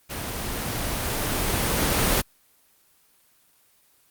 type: noise with level ramp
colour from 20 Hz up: pink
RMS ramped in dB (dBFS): -32 to -20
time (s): 0.09-2.22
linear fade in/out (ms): 20
effects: white hiss -61 dBFS RMS until 4.1 s + Opus 24 kbps